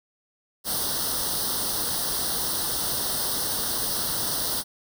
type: noise with comb filter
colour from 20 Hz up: white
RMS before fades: -27 dBFS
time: 0.64-4.64 s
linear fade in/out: 50 ms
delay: 0.21 ms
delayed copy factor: +0.9
effects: none